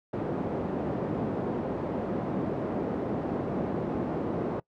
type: band-pass noise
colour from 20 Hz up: pink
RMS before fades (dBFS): -31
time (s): 0.13-4.6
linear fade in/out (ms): 5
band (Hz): 190 to 540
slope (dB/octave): 12
effects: noise-tail reverb RT60 0.1 s tail -23 dB re dry